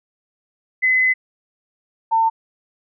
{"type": "tone pair in turn", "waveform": "sine", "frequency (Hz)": [2029, 901.3], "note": ["B6", "A5"], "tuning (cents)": [46, 41], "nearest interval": "octave + major second", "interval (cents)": 1405, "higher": "first", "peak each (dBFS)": -13, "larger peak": "neither", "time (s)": [[0.82, 1.14], [2.11, 2.3]], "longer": "first", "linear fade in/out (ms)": 20, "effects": []}